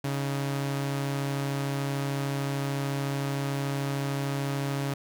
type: tone pair together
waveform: sawtooth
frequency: 138.8 / 311.1 Hz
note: C#3 / D#4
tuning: +3 / 0 cents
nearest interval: octave + major second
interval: 1397 cents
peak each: -24 / -35 dBFS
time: 0.04-4.94 s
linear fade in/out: 5 ms
effects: none